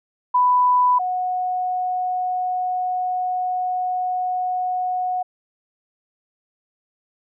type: tone pair in turn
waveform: sine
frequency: 993 / 732.2 Hz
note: B5 / F#5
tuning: +9 / -18 cents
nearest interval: perfect fourth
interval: 527 cents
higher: first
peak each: -13 / -20 dBFS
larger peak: first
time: 0.34-0.99 / 0.99-5.23 s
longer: second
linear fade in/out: 10 ms
effects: none